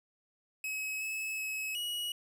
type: tone with pitch steps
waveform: 45% pulse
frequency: 2560 / 2589 / 2571 / 2909 Hz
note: D#7 / E7 / E7 / F#7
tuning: +49 / -32 / -44 / -30 cents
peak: -34 dBFS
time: 0.64-2.12 s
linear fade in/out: 2 ms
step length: 370 ms
effects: none